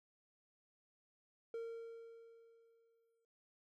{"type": "tone with exponential decay", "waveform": "triangle", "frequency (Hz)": 459.3, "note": "A#4", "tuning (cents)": -26, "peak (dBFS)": -38, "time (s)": [1.54, 3.25], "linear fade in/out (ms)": 2, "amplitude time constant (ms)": 370, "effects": ["noise-tail reverb RT60 0.8 s tail -22 dB re dry"]}